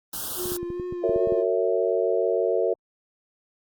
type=band-stop noise; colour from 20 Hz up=white; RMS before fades=-31 dBFS; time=0.13-0.57 s; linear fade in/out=5 ms; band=1600 to 2900 Hz; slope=96 dB/octave
type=tone with vibrato; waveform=triangle; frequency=353.8 Hz; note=F4; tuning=23 cents sharp; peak=-27 dBFS; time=0.36-1.45 s; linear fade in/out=50 ms; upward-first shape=sine; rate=2.5 Hz; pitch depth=29 cents each way
type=clicks; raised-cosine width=3 ms; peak=-22 dBFS; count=10; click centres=0.457 / 0.52 / 0.63 / 0.703 / 0.798 / 0.925 / 1.094 / 1.161 / 1.273 / 1.323 s
type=chord; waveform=sine; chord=F# dominant seventh; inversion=none; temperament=equal with one note detuned; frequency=370 / 456.6 / 554.4 / 659.3 Hz; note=F#4 / A#4 / C#5 / E5; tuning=0 / -36 / 0 / 0 cents; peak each=-26 / -24 / -27 / -27 dBFS; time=1.03-2.74 s; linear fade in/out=10 ms
effects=Opus 32 kbps